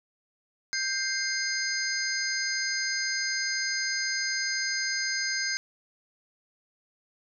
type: tone cluster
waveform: sine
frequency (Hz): 1574 / 2093 / 4264 / 4966 / 6340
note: G6 / C7 / C8 / D#8 / G8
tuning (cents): +7 / 0 / +32 / -4 / +19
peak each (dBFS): -32 / -34 / -37 / -32 / -34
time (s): 0.73-5.57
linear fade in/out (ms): 0
effects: none